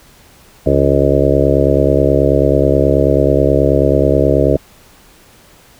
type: harmonic tone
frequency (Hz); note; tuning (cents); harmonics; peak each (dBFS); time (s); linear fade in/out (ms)
69.3; C#2; 0; 1 / 2 / 4 / 5 / 6 / 7 / 8 / 9; -17 / -17 / -17 / -17 / -17 / -17 / -17 / -17; 0.66-4.57; 5
effects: pink hiss -45 dBFS RMS until 5.79 s